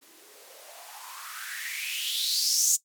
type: noise with band-pass filter sweep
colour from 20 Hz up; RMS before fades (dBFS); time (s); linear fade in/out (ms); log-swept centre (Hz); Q
violet; -31; 0.01-2.77; 20; 280 to 7100; 5.9
effects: noise-tail reverb RT60 0.1 s tail -17 dB re dry